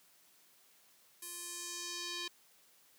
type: tone with band-pass filter sweep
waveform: square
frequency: 349.2 Hz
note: F4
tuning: in tune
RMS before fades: -43 dBFS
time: 1.22-2.28 s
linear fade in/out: 5 ms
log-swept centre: 11000 to 3900 Hz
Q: 1.7
effects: white hiss -66 dBFS RMS until 2.98 s + high-pass 150 Hz 12 dB/octave